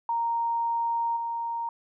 sine tone with level steps, 930 Hz, A#5, 4 cents flat, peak -24 / -28 dBFS, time 0.09-1.69 s, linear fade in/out 2 ms, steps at 1.16 s, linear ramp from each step 10 ms, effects none

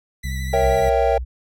sawtooth tone with vibrato, 1975.5 Hz, B6, in tune, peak -29 dBFS, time 0.23-0.9 s, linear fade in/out 10 ms, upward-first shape triangle, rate 12 Hz, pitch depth 33 cents each way
harmonic tone, 65.41 Hz, C2, in tune, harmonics 1 / 2 / 3, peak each -24 / -30 / -36 dBFS, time 0.24-0.89 s, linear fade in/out 5 ms
triangle chord, A# diminished seventh, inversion none, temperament equal, 466.2 / 554.4 / 659.3 / 784 Hz, A#4 / C#5 / E5 / G5, 0 / 0 / 0 / 0 cents, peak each -19 dBFS, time 0.53-1.18 s, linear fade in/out 5 ms
sine tone, 61.74 Hz, B1, in tune, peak -24 dBFS, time 0.62-1.25 s, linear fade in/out 20 ms
effects none

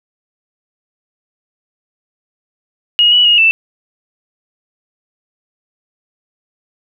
sine tone with pitch steps, 2880 / 2943 / 2869 / 2657 Hz, F#7 / F#7 / F7 / E7, -47 / -10 / +46 / +13 cents, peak -6 dBFS, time 2.99-3.51 s, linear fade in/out 0 ms, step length 130 ms, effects none

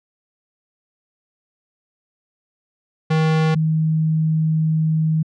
square / sine tone pair in turn, 158.1 / 158.1 Hz, D#3 / D#3, +28 / +28 cents, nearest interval unison, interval 0 cents, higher neither, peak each -15 dBFS, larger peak neither, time 3.1-3.55 / 3.55-5.23 s, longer second, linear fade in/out 10 ms, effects low-pass 4000 Hz 12 dB/octave

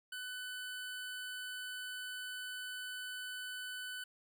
25% pulse tone, 1500 Hz, F#6, 23 cents sharp, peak -38 dBFS, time 0.12-4.04 s, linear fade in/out 5 ms, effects none

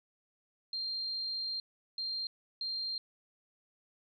sine tone bursts at uneven times, 4185 Hz, C8, in tune, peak -34 dBFS, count 3, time 0.73-1.6 / 1.98-2.27 / 2.61-2.98 s, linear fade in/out 2 ms, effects none

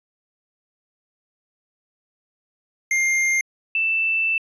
square / sine tone pair in turn, 2112 / 2656 Hz, C7 / E7, +16 / +12 cents, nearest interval major third, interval 396 cents, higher second, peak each -18 dBFS, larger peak neither, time 2.91-3.41 / 3.75-4.38 s, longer second, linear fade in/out 2 ms, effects resampled to 22050 Hz

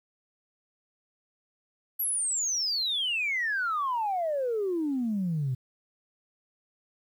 sine exponential sweep, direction down, 12000 to 123.3 Hz, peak -25 dBFS, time 1.99-5.55 s, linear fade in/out 10 ms, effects tanh soft clip ceiling -22 dBFS + 10-bit

